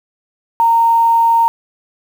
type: tone with quantisation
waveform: sine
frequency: 922 Hz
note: A#5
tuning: 19 cents flat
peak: -8 dBFS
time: 0.6-1.48 s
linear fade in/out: 0 ms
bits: 6
effects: none